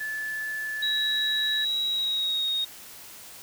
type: tone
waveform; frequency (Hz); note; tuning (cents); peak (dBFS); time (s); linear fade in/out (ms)
sine; 1736; A6; -24; -29; 0-1.65; 10
type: tone with pitch glide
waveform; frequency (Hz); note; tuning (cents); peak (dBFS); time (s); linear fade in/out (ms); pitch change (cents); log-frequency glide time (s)
sine; 3862 to 3733; B7 to A#7; -39 to +2; -24; 0.82-2.65; 10; -59; 1.82-2.52
effects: white hiss -45 dBFS RMS until 3.42 s